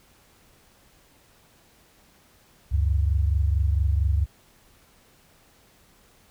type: tone pair together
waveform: sine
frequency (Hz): 71 / 95.41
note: C#2 / G2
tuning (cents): +42 / -46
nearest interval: perfect fourth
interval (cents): 512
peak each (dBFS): -20 / -25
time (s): 2.71-4.26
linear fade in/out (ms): 20
effects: pink hiss -58 dBFS RMS until 6.3 s